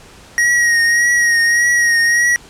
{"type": "tone with vibrato", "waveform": "square", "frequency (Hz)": 1888, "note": "A#6", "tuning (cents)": 22, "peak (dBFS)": -11, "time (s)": [0.38, 2.36], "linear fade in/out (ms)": 0, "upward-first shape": "triangle", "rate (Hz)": 1.7, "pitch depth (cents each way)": 40, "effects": ["pink hiss -41 dBFS RMS until 2.49 s", "low-pass 9000 Hz 12 dB/octave"]}